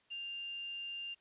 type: tone with quantisation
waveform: sine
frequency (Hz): 2794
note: F7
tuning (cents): 0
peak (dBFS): -40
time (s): 0.1-1.15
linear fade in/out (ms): 20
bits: 10
effects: white hiss -71 dBFS RMS until 1.2 s + resampled to 8000 Hz